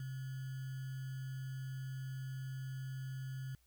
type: tone with sample-and-hold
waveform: sine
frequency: 132 Hz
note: C3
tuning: 16 cents sharp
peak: -40 dBFS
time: 0-3.55 s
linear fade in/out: 2 ms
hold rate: 1575 Hz
effects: added 60 Hz sine -70 dBFS peak until 3.66 s + white hiss -75 dBFS RMS until 3.66 s